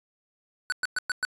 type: tone bursts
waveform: square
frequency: 1493 Hz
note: F#6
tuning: 15 cents sharp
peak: -25 dBFS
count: 5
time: 0.7-1.25 s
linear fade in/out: 0 ms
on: 22 ms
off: 110 ms
effects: resampled to 24000 Hz